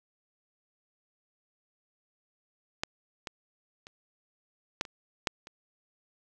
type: clicks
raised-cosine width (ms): 0.2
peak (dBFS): -12 / -19 / -29 / -11 / -27 / -9 / -28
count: 7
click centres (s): 2.835 / 3.272 / 3.869 / 4.811 / 4.852 / 5.272 / 5.471
effects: none